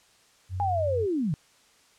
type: tone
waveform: sine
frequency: 92.5 Hz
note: F#2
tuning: in tune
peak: -29 dBFS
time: 0.49-1.07 s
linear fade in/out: 50 ms
type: linear sweep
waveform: sine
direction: down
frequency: 830.6 to 134.4 Hz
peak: -24 dBFS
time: 0.6-1.34 s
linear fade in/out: 0 ms
effects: white hiss -60 dBFS RMS until 1.98 s + low-pass 8000 Hz 12 dB/octave